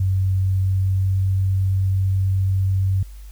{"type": "tone with pitch glide", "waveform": "sine", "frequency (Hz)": [94.8, 95.46], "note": ["F#2", "G2"], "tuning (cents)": [43, -45], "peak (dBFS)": -16, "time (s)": [0, 3.03], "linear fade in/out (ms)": 5, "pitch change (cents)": 12, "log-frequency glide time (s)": [0.34, 1.37], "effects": ["added 50 Hz sine -35 dBFS peak until 3.31 s", "white hiss -53 dBFS RMS until 3.31 s"]}